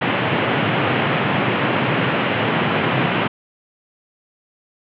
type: band-pass noise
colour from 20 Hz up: pink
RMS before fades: -19 dBFS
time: 0.01-3.28 s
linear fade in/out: 10 ms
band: 110 to 3100 Hz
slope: 48 dB/octave
effects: none